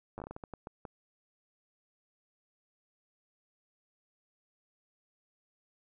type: slowing click train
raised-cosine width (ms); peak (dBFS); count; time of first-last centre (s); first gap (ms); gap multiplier
1; -28; 12; 0.18-0.852; 9; 1.35
effects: none